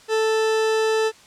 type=tone; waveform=40% pulse; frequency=440 Hz; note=A4; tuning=in tune; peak=-17 dBFS; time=0.08-1.12 s; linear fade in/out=50 ms; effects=white hiss -49 dBFS RMS until 1.26 s + low-pass 7000 Hz 12 dB/octave